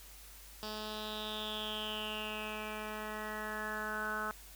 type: tone with low-pass filter sweep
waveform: 10% pulse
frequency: 214.2 Hz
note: A3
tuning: 46 cents flat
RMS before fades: -40 dBFS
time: 0.63-4.31 s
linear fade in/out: 0 ms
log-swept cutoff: 4600 to 1400 Hz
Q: 8.3
effects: added 50 Hz sine -55 dBFS peak until 4.55 s + white hiss -55 dBFS RMS until 4.55 s